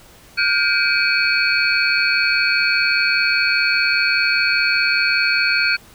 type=tone cluster; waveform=sine; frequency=1421 / 1566 / 2313 / 2511 / 4399 Hz; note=F6 / G6 / D7 / D#7 / C#8; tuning=+30 / -2 / -27 / +15 / -14 cents; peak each=-21 dBFS; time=0.37-5.77 s; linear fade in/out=20 ms; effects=pink hiss -46 dBFS RMS until 5.94 s